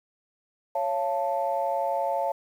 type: chord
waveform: sine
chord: Db augmented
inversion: none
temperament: equal with one note detuned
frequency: 554.4 / 686.1 / 880 Hz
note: Db5 / F5 / A5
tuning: 0 / -31 / 0 cents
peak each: -28 dBFS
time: 0.75-2.32 s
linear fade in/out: 5 ms
effects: tanh soft clip ceiling -15 dBFS + 9-bit